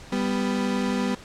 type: tone pair together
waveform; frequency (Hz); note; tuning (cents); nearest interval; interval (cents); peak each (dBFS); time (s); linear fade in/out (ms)
35% pulse; 197.04 / 248.2; G3 / B3; +9 / +9; major third; 400; -24; 0.12-1.15; 5
effects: pink hiss -45 dBFS RMS until 1.24 s + low-pass 7000 Hz 12 dB/octave